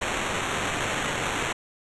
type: noise with sample-and-hold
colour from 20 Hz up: violet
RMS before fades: -28 dBFS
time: 0.01-1.53 s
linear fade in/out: 10 ms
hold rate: 4900 Hz
effects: resampled to 24000 Hz